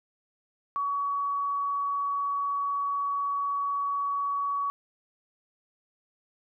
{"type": "tone", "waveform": "sine", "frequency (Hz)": 1129, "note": "C#6", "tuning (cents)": 31, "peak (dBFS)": -26, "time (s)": [0.76, 4.7], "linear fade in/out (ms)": 0, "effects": []}